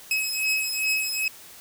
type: beating tone pair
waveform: sawtooth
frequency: 2559 / 2561.5 Hz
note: D#7 / D#7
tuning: +48 / +50 cents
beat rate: 2.5 Hz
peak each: -23 dBFS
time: 0.11-1.28 s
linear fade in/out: 2 ms
effects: white hiss -46 dBFS RMS until 1.6 s